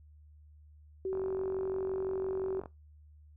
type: tone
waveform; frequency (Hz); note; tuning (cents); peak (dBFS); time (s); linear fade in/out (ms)
sine; 380; F#4; +46; -31; 1.05-2.6; 2
type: click train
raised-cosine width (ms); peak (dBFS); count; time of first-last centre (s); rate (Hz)
1; -30; 71; 1.13-2.658; 45.8
effects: noise-tail reverb RT60 0.2 s tail -21 dB re dry + added 75 Hz sine -54 dBFS peak until 3.36 s